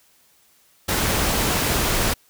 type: noise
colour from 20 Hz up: pink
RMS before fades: -21 dBFS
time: 0.88-2.14 s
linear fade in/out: 10 ms
effects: white hiss -58 dBFS RMS until 2.29 s